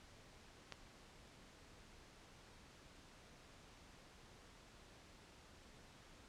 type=click; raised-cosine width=0.2 ms; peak=-29 dBFS; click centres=0.723 s; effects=pink hiss -62 dBFS RMS until 6.28 s + low-pass 7000 Hz 12 dB/octave